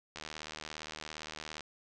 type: click train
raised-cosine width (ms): 0.2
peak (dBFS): -24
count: 113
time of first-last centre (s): 0.16-1.607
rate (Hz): 77.4
effects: resampled to 22050 Hz + 11-bit